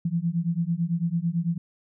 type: beating tone pair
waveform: sine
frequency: 164.81 / 173.81 Hz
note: E3 / F3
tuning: 0 / -8 cents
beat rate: 9 Hz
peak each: -26 dBFS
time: 0.05-1.58 s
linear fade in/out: 5 ms
effects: none